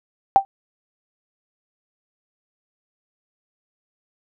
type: tone with exponential decay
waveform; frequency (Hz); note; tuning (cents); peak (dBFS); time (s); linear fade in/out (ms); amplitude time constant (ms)
sine; 783; G5; -2; -4; 0.36-0.45; 0; 19
effects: none